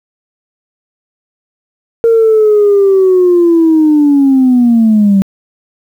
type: linear sweep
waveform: sine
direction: down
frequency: 463 to 191.5 Hz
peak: -3 dBFS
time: 2.04-5.22 s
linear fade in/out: 0 ms
effects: tanh soft clip ceiling -1 dBFS + 7-bit